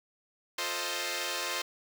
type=chord; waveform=5% pulse; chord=F dominant seventh; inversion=none; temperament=equal; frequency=349.2 / 440 / 523.3 / 622.3 Hz; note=F4 / A4 / C5 / Eb5; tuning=0 / 0 / 0 / 0 cents; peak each=-27 / -28 / -24 / -26 dBFS; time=0.58-1.62 s; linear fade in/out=5 ms; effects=none